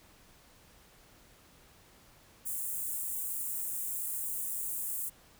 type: high-pass noise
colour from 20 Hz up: white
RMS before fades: -36 dBFS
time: 2.45-5.1 s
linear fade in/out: 20 ms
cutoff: 7600 Hz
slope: 48 dB/octave
effects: pink hiss -60 dBFS RMS until 5.39 s